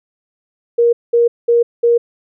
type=tone bursts; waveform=sine; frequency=471.4 Hz; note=A#4; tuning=19 cents sharp; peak=-8 dBFS; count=4; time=0.78-1.98 s; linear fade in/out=10 ms; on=150 ms; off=200 ms; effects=none